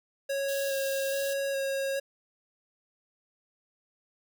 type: tone with vibrato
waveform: square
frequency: 548 Hz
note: C#5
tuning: 20 cents flat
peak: -29 dBFS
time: 0.29-2 s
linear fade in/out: 10 ms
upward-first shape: square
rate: 1.2 Hz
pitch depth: 12 cents each way
type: high-pass noise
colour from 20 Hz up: white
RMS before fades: -40 dBFS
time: 0.48-1.34 s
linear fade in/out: 10 ms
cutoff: 2800 Hz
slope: 96 dB/octave
effects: none